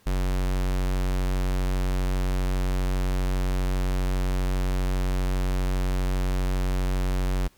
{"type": "tone", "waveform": "square", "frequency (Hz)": 46.25, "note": "F#1", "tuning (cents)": 0, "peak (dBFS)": -23, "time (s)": [0.06, 7.48], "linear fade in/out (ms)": 10, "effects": ["pink hiss -60 dBFS RMS until 7.57 s"]}